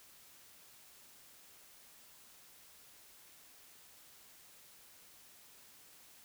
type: silence
effects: white hiss -60 dBFS RMS until 6.24 s